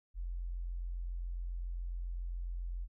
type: tone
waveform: sine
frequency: 43.65 Hz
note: F1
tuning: in tune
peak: -36 dBFS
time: 0.14-2.88 s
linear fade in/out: 50 ms
effects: none